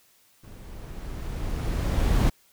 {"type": "noise with level ramp", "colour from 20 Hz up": "brown", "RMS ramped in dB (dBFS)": [-44, -19], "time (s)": [0.43, 2.3], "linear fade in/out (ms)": 10, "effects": ["white hiss -61 dBFS RMS until 2.52 s"]}